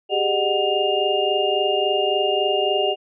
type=tone cluster; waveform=sine; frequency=388 / 411.6 / 607 / 742 / 2818 Hz; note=G4 / G#4 / D#5 / F#5 / F7; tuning=-18 / -16 / -43 / +5 / +15 cents; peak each=-24 dBFS; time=0.09-2.96 s; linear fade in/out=50 ms; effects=none